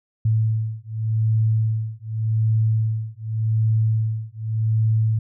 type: beating tone pair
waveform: sine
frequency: 110 / 110.86 Hz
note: A2 / A2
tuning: 0 / +13 cents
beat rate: 0.86 Hz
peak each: -21 dBFS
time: 0.25-5.19 s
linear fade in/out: 5 ms
effects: none